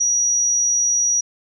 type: tone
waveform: sine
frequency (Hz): 5790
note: F#8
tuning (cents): -38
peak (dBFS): -15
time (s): 0-1.21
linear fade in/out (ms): 10
effects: none